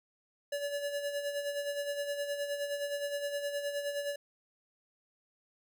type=tone with tremolo; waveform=square; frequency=573 Hz; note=D5; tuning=43 cents flat; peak=-32 dBFS; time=0.52-4.16 s; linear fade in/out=5 ms; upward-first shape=sine; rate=9.6 Hz; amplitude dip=55%; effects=none